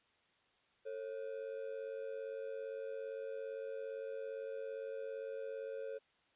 triangle ring-modulated tone, 495.5 Hz, B4, 6 cents sharp, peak -36 dBFS, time 0.85-5.99 s, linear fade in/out 20 ms, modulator 48.8 Hz, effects white hiss -73 dBFS RMS until 6.35 s + resampled to 8000 Hz

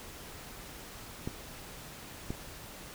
clicks, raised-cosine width 3 ms, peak -21 dBFS, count 2, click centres 1.275 / 2.305 s, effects pink hiss -47 dBFS RMS until 2.94 s

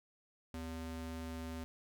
square ring-modulated tone, 161.8 Hz, E3, 32 cents flat, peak -39 dBFS, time 0.54-1.64 s, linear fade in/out 0 ms, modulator 86.6 Hz, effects none

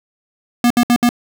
square tone bursts, 240.7 Hz, B3, 44 cents flat, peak -10 dBFS, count 4, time 0.64-1.091 s, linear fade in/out 2 ms, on 64 ms, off 65 ms, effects none

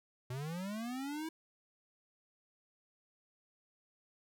square linear sweep, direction up, 121 to 326.2 Hz, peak -39 dBFS, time 0.3-1.29 s, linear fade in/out 5 ms, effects none

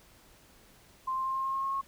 sine tone with pitch steps, 1046.5 / 1052.6 / 1058.7 / 1064.8 / 1071 / 1077.2 / 1083.4 / 1089.7 Hz, C6 / C6 / C6 / C6 / C6 / C#6 / C#6 / C#6, 0 / +10 / +20 / +30 / +40 / -50 / -40 / -30 cents, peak -29 dBFS, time 1.07-1.814 s, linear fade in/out 10 ms, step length 93 ms, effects pink hiss -59 dBFS RMS until 1.87 s

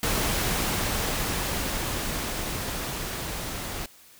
pink noise with level ramp, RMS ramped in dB -25 to -34 dBFS, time 0.03-3.86 s, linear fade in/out 2 ms, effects white hiss -53 dBFS RMS until 4.19 s

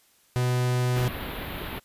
45% pulse tone, 124.6 Hz, B2, 16 cents sharp, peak -22 dBFS, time 0.36-1.08 s, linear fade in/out 0 ms
pink band-stop noise, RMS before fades -34 dBFS, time 0.95-1.8 s, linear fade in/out 20 ms, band 3900 to 12000 Hz, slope 48 dB/octave
effects white hiss -62 dBFS RMS until 1.84 s + resampled to 32000 Hz

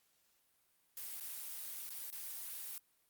blue noise with dropouts, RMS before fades -45 dBFS, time 0.97-2.78 s, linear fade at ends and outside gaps 1 ms, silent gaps 1.199-1.208 / 1.892-1.904 / 2.103-2.126 s, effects white hiss -75 dBFS RMS until 3.09 s + Opus 48 kbps

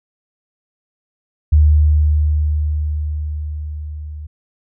sine tone with level ramp, 75.6 Hz, D#2, 49 cents flat, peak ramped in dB -6 to -27 dBFS, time 1.52-4.27 s, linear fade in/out 10 ms, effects none

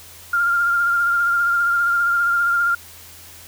sine tone with vibrato, 1396.9 Hz, F6, in tune, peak -15 dBFS, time 0.33-2.75 s, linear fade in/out 5 ms, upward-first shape sine, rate 15 Hz, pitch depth 24 cents each way, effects added 85 Hz sine -49 dBFS peak until 3.47 s + white hiss -42 dBFS RMS until 3.47 s

